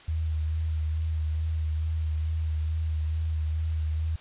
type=tone with vibrato; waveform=sine; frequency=78.8 Hz; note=D#2; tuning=23 cents sharp; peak=-25 dBFS; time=0.08-4.16 s; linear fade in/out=5 ms; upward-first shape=sine; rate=2.3 Hz; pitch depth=26 cents each way; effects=white hiss -50 dBFS RMS until 4.2 s + resampled to 8000 Hz